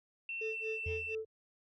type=tone with pitch glide; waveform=sine; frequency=2700 to 2678 Hz; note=E7 to E7; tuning=+41 to +27 cents; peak=-37 dBFS; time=0.29-1.15 s; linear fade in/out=2 ms; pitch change=-14 cents; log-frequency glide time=0.42-0.72 s
type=tone with tremolo; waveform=sine; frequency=440 Hz; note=A4; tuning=in tune; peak=-34 dBFS; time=0.41-1.25 s; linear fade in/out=5 ms; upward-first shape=sine; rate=4.3 Hz; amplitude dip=100%
type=tone with exponential decay; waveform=sine; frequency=84.1 Hz; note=E2; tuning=35 cents sharp; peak=-33 dBFS; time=0.86-1.26 s; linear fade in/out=5 ms; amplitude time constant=85 ms
effects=tanh soft clip ceiling -29 dBFS